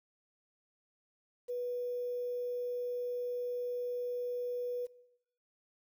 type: tone with quantisation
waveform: sine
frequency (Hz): 490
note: B4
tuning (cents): -14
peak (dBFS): -34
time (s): 1.48-4.87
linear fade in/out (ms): 20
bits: 10
effects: noise-tail reverb RT60 0.9 s tail -20 dB re dry